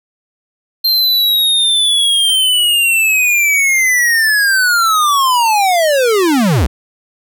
square linear sweep, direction down, 4186 to 51.2 Hz, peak -10 dBFS, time 0.84-6.67 s, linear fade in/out 10 ms, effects none

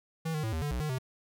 square tone with pitch steps, 161.9 / 153.4 / 110.7 / 79.9 / 146.4 / 61 / 152.5 / 129.2 Hz, E3 / D#3 / A2 / D#2 / D3 / B1 / D#3 / C3, -31 / -24 / +11 / +47 / -5 / -21 / -34 / -21 cents, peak -31 dBFS, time 0.25-0.986 s, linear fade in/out 10 ms, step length 92 ms, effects none

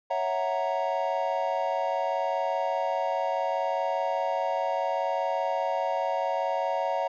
triangle chord, F# dominant seventh, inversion second, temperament equal, 554.4 / 659.3 / 740 / 932.3 Hz, C#5 / E5 / F#5 / A#5, 0 / 0 / 0 / 0 cents, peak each -29 dBFS, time 0.1-7.08 s, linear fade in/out 10 ms, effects resampled to 16000 Hz

